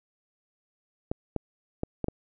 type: clicks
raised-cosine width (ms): 2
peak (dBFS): -15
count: 5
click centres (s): 1.115 / 1.363 / 1.834 / 2.043 / 2.084
effects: none